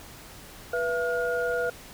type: tone cluster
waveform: sine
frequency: 489.2 / 673 / 1429 Hz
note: B4 / E5 / F6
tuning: -16 / +36 / +39 cents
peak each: -27 / -31 / -30 dBFS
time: 0.73-1.7 s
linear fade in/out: 5 ms
effects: pink hiss -46 dBFS RMS until 1.93 s